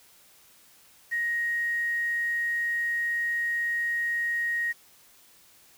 sine tone with quantisation, 1878 Hz, A#6, 12 cents sharp, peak -25 dBFS, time 1.11-4.73 s, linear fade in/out 20 ms, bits 8, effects white hiss -57 dBFS RMS until 5.77 s

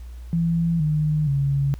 sine tone with pitch steps, 167.4 / 152.62 / 139.15 Hz, E3 / D#3 / C#3, +27 / -33 / +7 cents, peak -18 dBFS, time 0.33-1.74 s, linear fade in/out 0 ms, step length 470 ms, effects added 60 Hz sine -34 dBFS peak until 1.79 s + pink hiss -56 dBFS RMS until 1.79 s

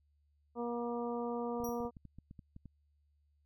harmonic tone, 238 Hz, A#3, 36 cents sharp, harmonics 1 / 2 / 3 / 4 / 5, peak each -39 / -38 / -44 / -45 / -48 dBFS, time 0.55-1.91 s, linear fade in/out 50 ms
clicks, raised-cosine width 5 ms, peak -38 dBFS, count 12, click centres 1.602 / 1.637 / 1.69 / 1.804 / 1.851 / 1.968 / 2.053 / 2.186 / 2.311 / 2.392 / 2.564 / 2.657 s
20% pulse tone with exponential decay, 5750 Hz, F8, 50 cents sharp, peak -37 dBFS, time 1.64-1.88 s, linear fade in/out 5 ms, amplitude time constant 51 ms
effects added 73 Hz sine -70 dBFS peak until 3.45 s

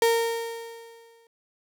35% pulse tone with exponential decay, 460.9 Hz, A#4, 20 cents flat, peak -15 dBFS, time 0.02-1.27 s, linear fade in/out 2 ms, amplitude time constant 270 ms, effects none

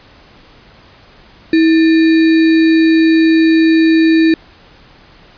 sine tone with sample-and-hold, 323 Hz, E4, 35 cents flat, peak -6 dBFS, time 1.53-4.34 s, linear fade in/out 2 ms, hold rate 2100 Hz, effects pink hiss -43 dBFS RMS until 5.37 s + resampled to 11025 Hz

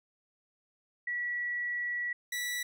sine / sawtooth tone pair in turn, 1939 / 1954.7 Hz, B6 / B6, -32 / -18 cents, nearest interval unison, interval 14 cents, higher second, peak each -31 / -29 dBFS, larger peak second, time 1.07-2.13 / 2.32-2.63 s, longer first, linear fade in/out 5 ms, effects none

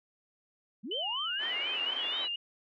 sine linear sweep, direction up, 174.61 to 4000 Hz, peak -37 dBFS, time 0.83-2.28 s, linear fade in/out 20 ms
sine tone with vibrato, 2960 Hz, F#7, in tune, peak -32 dBFS, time 0.91-2.36 s, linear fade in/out 5 ms, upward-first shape sine, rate 4.1 Hz, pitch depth 97 cents each way
white band-pass noise, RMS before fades -43 dBFS, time 1.38-2.29 s, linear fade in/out 50 ms, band 300 to 2600 Hz, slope 24 dB/octave
effects none

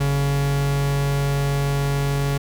45% pulse tone pair together, 46.82 / 140.3 Hz, F#1 / C#3, +21 / +21 cents, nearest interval octave + perfect fifth, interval 1900 cents, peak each -28 / -19 dBFS, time 0-2.38 s, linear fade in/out 10 ms, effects none

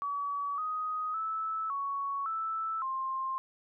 sine tone with pitch steps, 1138 / 1252 / 1309 / 1114 / 1318 / 1057 Hz, C#6 / D#6 / E6 / C#6 / E6 / C6, +45 / +10 / -13 / +8 / -1 / +17 cents, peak -31 dBFS, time 0.02-3.38 s, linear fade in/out 0 ms, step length 560 ms, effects none

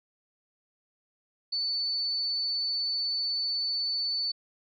sine tone, 4492 Hz, C#8, 22 cents sharp, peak -27 dBFS, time 1.52-4.32 s, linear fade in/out 10 ms, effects none

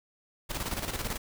pink noise with tremolo, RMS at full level -32 dBFS, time 0.49-1.18 s, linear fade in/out 20 ms, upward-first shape square, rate 18 Hz, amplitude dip 60%, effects none

